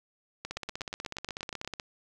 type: two click trains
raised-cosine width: 0.2 ms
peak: -19 / -19 dBFS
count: 22 / 11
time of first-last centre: 0.51-1.798 / 0.45-1.648 s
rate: 16.3 / 8.35 Hz
effects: none